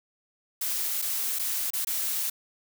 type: noise with dropouts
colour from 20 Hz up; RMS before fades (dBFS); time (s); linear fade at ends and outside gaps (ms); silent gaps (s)
blue; -29; 0.61-2.3; 5; 1.018-1.022 / 1.388-1.393 / 1.705-1.734 / 1.848-1.87
effects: none